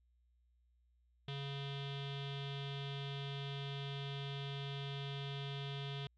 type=tone with low-pass filter; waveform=square; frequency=139.6 Hz; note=C#3; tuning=13 cents sharp; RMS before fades=-43 dBFS; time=1.28-6.07 s; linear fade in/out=2 ms; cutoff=3400 Hz; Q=7.8; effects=added 60 Hz sine -70 dBFS peak until 6.17 s